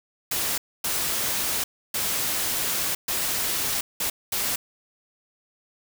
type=noise bursts at uneven times; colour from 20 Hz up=white; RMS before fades=-26 dBFS; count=6; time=0.31-0.58 / 0.84-1.64 / 1.94-2.95 / 3.08-3.81 / 4-4.1 / 4.32-4.56 s; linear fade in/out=5 ms; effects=none